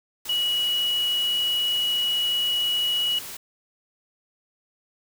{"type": "tone in noise", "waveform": "sine", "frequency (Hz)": 2918, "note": "F#7", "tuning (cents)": -25, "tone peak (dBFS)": -21, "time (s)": [0.29, 3.19], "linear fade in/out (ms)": 5, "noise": "white", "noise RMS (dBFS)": -37, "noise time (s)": [0.25, 3.37], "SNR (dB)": 13, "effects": []}